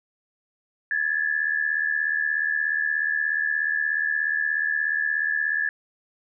sine tone pair together, 1671 / 1747.8 Hz, G#6 / A6, +10 / -12 cents, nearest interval minor second, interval 78 cents, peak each -25 / -24 dBFS, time 0.91-5.69 s, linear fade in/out 2 ms, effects none

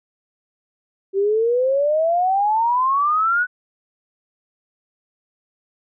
sine exponential sweep, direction up, 382.5 to 1499 Hz, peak -15 dBFS, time 1.13-3.47 s, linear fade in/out 50 ms, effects none

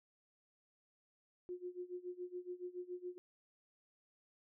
sine tone with tremolo, 359 Hz, F4, 48 cents sharp, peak -40 dBFS, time 1.49-3.18 s, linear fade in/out 0 ms, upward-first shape sine, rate 7.1 Hz, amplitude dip 90%, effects none

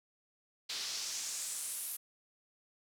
pink noise with band-pass filter sweep, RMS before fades -40 dBFS, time 0.69-1.97 s, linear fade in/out 10 ms, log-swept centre 4200 to 12000 Hz, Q 2.1, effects none

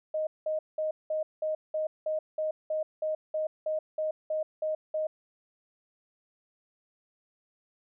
sine tone bursts, 622.3 Hz, D#5, in tune, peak -27 dBFS, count 16, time 0.14-5.07 s, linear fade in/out 5 ms, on 130 ms, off 190 ms, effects none

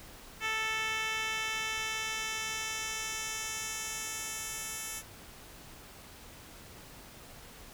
10% pulse tone with band-pass filter sweep, 440 Hz, A4, in tune, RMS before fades -36 dBFS, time 0.4-5.03 s, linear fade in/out 50 ms, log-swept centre 2600 to 9800 Hz, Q 1, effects pink hiss -51 dBFS RMS until 7.73 s

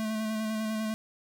square tone with vibrato, 218 Hz, A3, 16 cents flat, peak -30 dBFS, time 0-0.94 s, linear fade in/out 0 ms, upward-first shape square, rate 10 Hz, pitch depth 17 cents each way, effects none

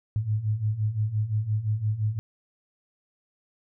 sine beating tone pair, 103.83 / 109.63 Hz, G#2 / A2, 0 / -6 cents, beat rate 5.8 Hz, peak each -29 / -25 dBFS, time 0.16-2.19 s, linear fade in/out 0 ms, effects none

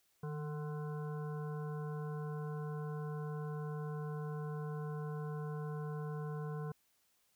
harmonic tone with a mistuned harmonic, 148.9 Hz, D3, 24 cents sharp, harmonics 1 / 3 / 5 / 7 / 9 / 10, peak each -39 / -46 / -54 / -52 / -60 / -58 dBFS, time 0.23-6.72 s, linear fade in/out 5 ms, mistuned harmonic 1, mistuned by +50 cents, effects white hiss -75 dBFS RMS until 7.35 s

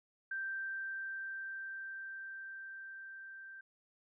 sine tone with level ramp, 1568 Hz, G6, in tune, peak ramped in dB -36 to -48 dBFS, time 0.31-3.61 s, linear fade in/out 5 ms, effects none

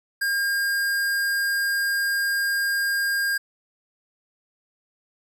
square tone, 1612 Hz, G6, 48 cents sharp, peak -22 dBFS, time 0.21-3.38 s, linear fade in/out 10 ms, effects none

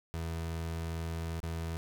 30% pulse tone with dropouts, 82.41 Hz, E2, in tune, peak -32 dBFS, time 0.14-1.77 s, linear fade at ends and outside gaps 0 ms, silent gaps 1.402-1.431 s, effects none

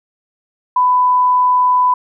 sine tone, 998 Hz, B5, 18 cents sharp, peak -9 dBFS, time 0.76-1.94 s, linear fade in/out 5 ms, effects none

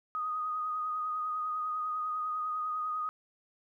sine tone with vibrato, 1244.5 Hz, D#6, in tune, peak -31 dBFS, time 0.15-3.09 s, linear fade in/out 0 ms, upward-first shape sine, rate 10 Hz, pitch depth 25 cents each way, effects 12-bit

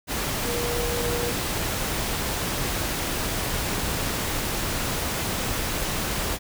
sine tone in noise, 478.1 Hz, A#4, 44 cents sharp, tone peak -28 dBFS, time 0.44-1.34 s, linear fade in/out 50 ms, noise pink, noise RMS -27 dBFS, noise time 0.07-6.39 s, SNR -4 dB, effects none

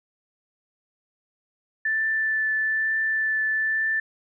sine tone with vibrato, 1760 Hz, A6, in tune, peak -21 dBFS, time 1.85-4 s, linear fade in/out 5 ms, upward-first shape triangle, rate 1.1 Hz, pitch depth 11 cents each way, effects none

